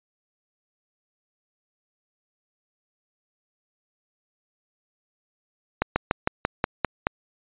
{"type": "slowing click train", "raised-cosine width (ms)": 0.5, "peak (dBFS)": -5, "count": 8, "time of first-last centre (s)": [5.82, 7.069], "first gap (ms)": 140, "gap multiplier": 1.08, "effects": ["resampled to 8000 Hz"]}